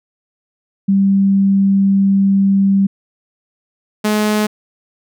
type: tone pair in turn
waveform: sine / sawtooth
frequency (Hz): 196 / 212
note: G3 / G#3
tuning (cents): 0 / +36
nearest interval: minor second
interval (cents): 136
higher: second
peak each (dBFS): -9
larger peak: neither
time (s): 0.88-2.87 / 4.04-4.47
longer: first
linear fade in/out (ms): 10
effects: none